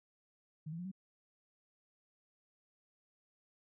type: tone with pitch steps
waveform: sine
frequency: 154.9 / 166.02 / 177.93 / 190.7 Hz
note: D#3 / E3 / F3 / G3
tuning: -7 / +13 / +33 / -47 cents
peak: -40 dBFS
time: 0.66-0.916 s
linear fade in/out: 10 ms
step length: 64 ms
effects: none